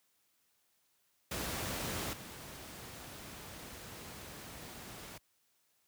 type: noise with level steps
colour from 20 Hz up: pink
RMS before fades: -38 / -48 dBFS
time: 1.31-5.18 s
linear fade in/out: 5 ms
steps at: 2.13 s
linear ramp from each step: 2 ms
effects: white hiss -75 dBFS RMS until 5.87 s + high-pass 60 Hz 12 dB/octave